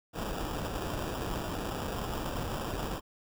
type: noise with sample-and-hold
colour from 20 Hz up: pink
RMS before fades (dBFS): -35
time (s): 0.13-3.01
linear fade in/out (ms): 50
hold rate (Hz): 2100
effects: none